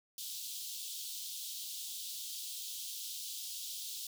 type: high-pass noise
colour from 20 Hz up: pink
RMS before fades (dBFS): -43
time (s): 0.18-4.07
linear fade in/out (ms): 2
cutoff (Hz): 3200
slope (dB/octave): 48
effects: none